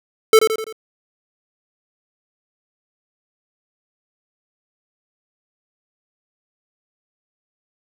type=tone with echo; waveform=square; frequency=440.2 Hz; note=A4; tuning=1 cent sharp; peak=-7 dBFS; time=0.33-0.39 s; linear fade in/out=2 ms; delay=84 ms; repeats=4; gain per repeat=-6 dB; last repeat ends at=0.726 s; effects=none